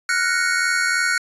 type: chord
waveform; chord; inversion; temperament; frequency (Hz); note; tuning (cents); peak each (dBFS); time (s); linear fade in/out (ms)
square; Gb major seventh; third; equal; 1396.9 / 1480 / 1864.7 / 2217; F6 / Gb6 / Bb6 / Db7; 0 / 0 / 0 / 0; -25 / -21 / -27 / -26; 0.09-1.18; 2
effects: resampled to 24000 Hz